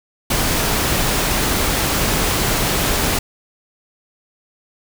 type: noise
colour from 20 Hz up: pink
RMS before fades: -18 dBFS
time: 0.3-3.19 s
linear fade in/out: 5 ms
effects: none